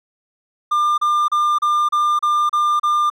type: tone bursts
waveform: triangle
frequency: 1199 Hz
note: D6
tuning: 36 cents sharp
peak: -12 dBFS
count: 8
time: 0.71-3.101 s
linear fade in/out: 10 ms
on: 270 ms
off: 33 ms
effects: none